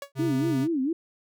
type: tone with exponential decay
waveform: sawtooth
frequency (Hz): 562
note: C#5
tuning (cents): +24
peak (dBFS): -27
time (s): 0.02-0.12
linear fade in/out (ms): 2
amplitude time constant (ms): 20
type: tone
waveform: square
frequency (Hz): 133.8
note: C3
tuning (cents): +39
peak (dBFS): -29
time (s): 0.15-0.68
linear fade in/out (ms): 50
type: tone with vibrato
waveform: sine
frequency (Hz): 295.3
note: D4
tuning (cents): +10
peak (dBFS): -23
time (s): 0.19-0.93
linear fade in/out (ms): 5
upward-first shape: sine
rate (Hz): 4.4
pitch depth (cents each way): 240
effects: none